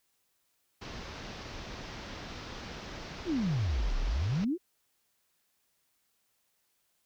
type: low-pass noise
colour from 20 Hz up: pink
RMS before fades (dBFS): -43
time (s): 0.81-4.45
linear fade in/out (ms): 10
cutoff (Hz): 5900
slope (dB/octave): 48
type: exponential two-way sweep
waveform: sine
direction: down then up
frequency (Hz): 387.4 to 30 to 387.4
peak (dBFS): -27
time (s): 3.25-4.58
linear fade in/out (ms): 50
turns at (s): 3.98
effects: white hiss -75 dBFS RMS until 7.05 s